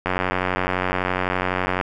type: click train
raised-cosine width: 0.5 ms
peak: -6 dBFS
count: 162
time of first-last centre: 0.06-1.812 s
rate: 91.9 Hz
effects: none